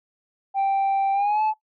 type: tone with pitch glide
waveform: sine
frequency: 784 to 864.9 Hz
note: G5 to A5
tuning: 0 to -30 cents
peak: -16 dBFS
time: 0.54-1.54 s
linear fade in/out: 50 ms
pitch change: +170 cents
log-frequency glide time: 1.13-1.42 s
effects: noise-tail reverb RT60 0.1 s tail -18 dB re dry + tanh soft clip ceiling -18 dBFS